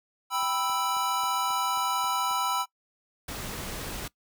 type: chord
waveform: square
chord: E minor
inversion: first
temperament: equal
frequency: 784 / 987.8 / 1318.5 Hz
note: G5 / B5 / E6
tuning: 0 / 0 / 0 cents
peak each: -34 / -30 / -30 dBFS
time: 0.3-2.66 s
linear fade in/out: 50 ms
type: click train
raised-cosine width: 1 ms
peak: -34 dBFS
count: 8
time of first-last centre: 0.43-2.312 s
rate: 3.72 Hz
type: noise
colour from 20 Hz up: pink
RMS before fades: -36 dBFS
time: 3.28-4.08 s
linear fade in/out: 5 ms
effects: noise-tail reverb RT60 0.1 s tail -21 dB re dry